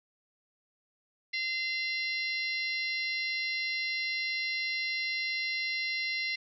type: harmonic tone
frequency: 689 Hz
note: F5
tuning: 24 cents flat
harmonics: 3 / 4 / 5 / 6 / 7 / 8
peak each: -32 / -40 / -45 / -37 / -44 / -44 dBFS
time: 1.33-6.36 s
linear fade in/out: 10 ms
effects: none